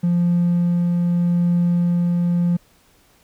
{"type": "tone with tremolo", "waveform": "triangle", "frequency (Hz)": 174, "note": "F3", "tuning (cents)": -6, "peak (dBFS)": -11, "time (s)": [0.03, 2.57], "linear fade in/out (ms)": 10, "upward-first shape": "triangle", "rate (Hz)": 0.82, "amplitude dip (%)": 25, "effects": ["tanh soft clip ceiling -10 dBFS", "pink hiss -56 dBFS RMS until 3.23 s"]}